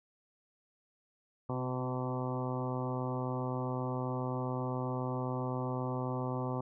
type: harmonic tone with a mistuned harmonic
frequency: 127.5 Hz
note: C3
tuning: 44 cents flat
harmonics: 1 / 2 / 3 / 4 / 5 / 6 / 7 / 8 / 9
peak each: -36 / -39 / -42 / -42 / -45 / -46 / -44 / -46 / -46 dBFS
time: 1.49-6.61 s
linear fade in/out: 5 ms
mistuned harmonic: 3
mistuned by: -18 cents
effects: none

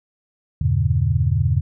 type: chord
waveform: sine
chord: E diminished seventh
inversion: none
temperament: just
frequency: 82.41 / 98.89 / 118.67 / 142.4 Hz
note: E2 / G2 / Bb2 / Db3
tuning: 0 / +16 / +31 / +47 cents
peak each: -21 dBFS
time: 0.61-1.61 s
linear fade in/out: 5 ms
effects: none

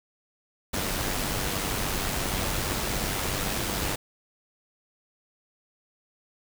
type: noise with amplitude modulation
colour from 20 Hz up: pink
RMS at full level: -27 dBFS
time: 0.73-3.96 s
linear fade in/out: 10 ms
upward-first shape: sine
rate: 97.1 Hz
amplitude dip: 40%
effects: none

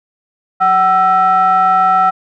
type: ring-modulated tone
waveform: triangle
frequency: 286.5 Hz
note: D4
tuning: 43 cents flat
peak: -3 dBFS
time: 0.6-2.11 s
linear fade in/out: 20 ms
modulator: 1040 Hz
effects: none

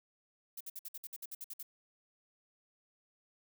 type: noise bursts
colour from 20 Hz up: violet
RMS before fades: -44 dBFS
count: 12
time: 0.57-1.629 s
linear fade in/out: 5 ms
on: 36 ms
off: 57 ms
effects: none

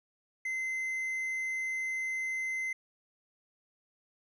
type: tone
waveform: triangle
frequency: 2063 Hz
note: C7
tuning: 25 cents flat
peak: -30 dBFS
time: 0.45-2.73 s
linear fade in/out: 5 ms
effects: resampled to 32000 Hz

